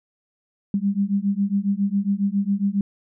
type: beating tone pair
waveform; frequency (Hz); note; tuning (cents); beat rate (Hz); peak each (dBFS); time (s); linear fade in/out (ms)
sine; 196 / 203.3; G3 / G#3; 0 / -37; 7.3; -22; 0.74-2.81; 2
effects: none